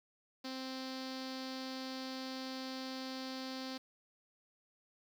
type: tone with low-pass filter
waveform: sawtooth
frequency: 261.6 Hz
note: C4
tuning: in tune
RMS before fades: -43 dBFS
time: 0.44-3.78 s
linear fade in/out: 10 ms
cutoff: 4600 Hz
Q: 4.9
effects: 10-bit